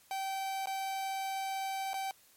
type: tone with dropouts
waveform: 45% pulse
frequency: 774 Hz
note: G5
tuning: 22 cents flat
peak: -34 dBFS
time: 0.11-2.11 s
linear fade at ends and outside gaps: 1 ms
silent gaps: 0.658-0.671 / 1.933-1.941 s
effects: white hiss -63 dBFS RMS until 2.36 s + MP3 64 kbps